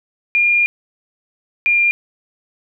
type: tone pair in turn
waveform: sine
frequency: 2412 / 2401 Hz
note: D7 / D7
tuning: +46 / +38 cents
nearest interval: unison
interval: 8 cents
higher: first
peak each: -11 dBFS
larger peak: neither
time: 0.35-0.66 / 1.66-1.91 s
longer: first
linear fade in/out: 0 ms
effects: none